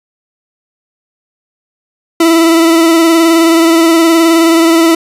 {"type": "tone with vibrato", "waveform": "40% pulse", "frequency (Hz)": 330, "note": "E4", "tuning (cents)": 2, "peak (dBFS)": -4, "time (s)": [2.2, 4.95], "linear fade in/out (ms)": 5, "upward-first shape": "sine", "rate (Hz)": 19, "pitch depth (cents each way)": 32, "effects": ["resampled to 32000 Hz", "7-bit"]}